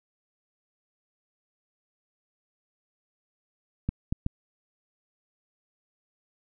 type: clicks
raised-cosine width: 5 ms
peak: -14 dBFS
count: 3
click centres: 3.89 / 4.125 / 4.264 s
effects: none